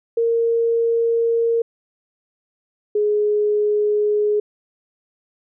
sine tone pair in turn, 462.2 / 418.6 Hz, A#4 / G#4, -15 / +14 cents, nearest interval major second, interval 171 cents, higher first, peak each -15 dBFS, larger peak neither, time 0.17-1.62 / 2.95-4.4 s, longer neither, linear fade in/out 5 ms, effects none

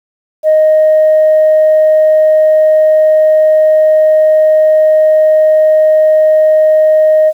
sine tone, 622.3 Hz, D#5, in tune, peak -3 dBFS, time 0.43-7.33 s, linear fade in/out 50 ms, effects tanh soft clip ceiling -1 dBFS + 7-bit

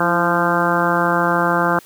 harmonic tone with a mistuned harmonic, 173.1 Hz, F3, 15 cents flat, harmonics 1 / 2 / 3 / 4 / 5 / 6 / 7 / 8 / 9, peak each -23 / -23 / -23 / -23 / -23 / -23 / -23 / -23 / -23 dBFS, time 0-1.79 s, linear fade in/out 2 ms, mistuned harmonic 2, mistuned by -44 cents, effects white hiss -46 dBFS RMS until 1.85 s

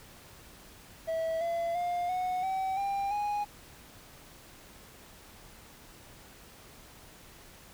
triangle tone with pitch steps, 651 / 677.5 / 705 / 733.7 / 763.5 / 794.6 / 826.9 Hz, E5 / E5 / F5 / F#5 / G5 / G5 / G#5, -22 / +47 / +16 / -15 / -46 / +23 / -8 cents, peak -27 dBFS, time 1.07-3.45 s, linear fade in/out 20 ms, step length 340 ms, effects pink hiss -53 dBFS RMS until 7.73 s

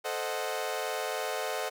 sawtooth chord, A diminished seventh, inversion none, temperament equal, 440 / 523.3 / 622.3 / 740 Hz, A4 / C5 / Eb5 / Gb5, 0 / 0 / 0 / 0 cents, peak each -33 dBFS, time 0.04-1.7 s, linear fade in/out 20 ms, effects none

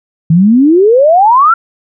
sine exponential sweep, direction up, 155.56 to 1400 Hz, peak -3 dBFS, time 0.3-1.54 s, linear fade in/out 5 ms, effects none

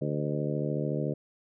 harmonic tone with a mistuned harmonic, 73.7 Hz, D2, 7 cents sharp, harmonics 2 / 3 / 4 / 5 / 6 / 7 / 8, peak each -31 / -36 / -36 / -37 / -37 / -37 / -39 dBFS, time 0.01-1.14 s, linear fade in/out 10 ms, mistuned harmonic 8, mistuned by +55 cents, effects none

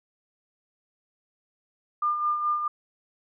sine tone with tremolo, 1203 Hz, D6, 41 cents sharp, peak -21 dBFS, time 2.02-2.68 s, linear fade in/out 5 ms, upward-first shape sine, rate 4.7 Hz, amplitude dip 50%, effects none

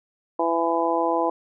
harmonic tone, 167.1 Hz, E3, 24 cents sharp, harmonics 2 / 3 / 4 / 5 / 6, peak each -26 / -26 / -26 / -26 / -26 dBFS, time 0.39-1.3 s, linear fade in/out 5 ms, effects none

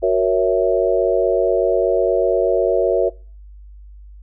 sine chord, F# dominant seventh, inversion none, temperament equal, 370 / 466.2 / 554.4 / 659.3 Hz, F#4 / A#4 / C#5 / E5, 0 / 0 / 0 / 0 cents, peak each -19 dBFS, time 0.02-3.1 s, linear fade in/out 20 ms, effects noise-tail reverb RT60 0.4 s tail -25 dB re dry + added 50 Hz sine -37 dBFS peak until 4.22 s

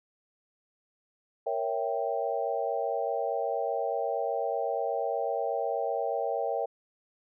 sine chord, A# diminished seventh, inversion none, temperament equal, 466.2 / 554.4 / 659.3 / 784 Hz, A#4 / C#5 / E5 / G5, 0 / 0 / 0 / 0 cents, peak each -33 dBFS, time 1.46-6.66 s, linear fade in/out 10 ms, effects none

